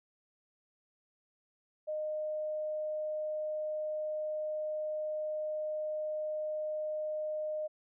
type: tone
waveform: sine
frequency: 614 Hz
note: D#5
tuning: 23 cents flat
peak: -33 dBFS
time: 1.87-7.68 s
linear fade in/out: 20 ms
effects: none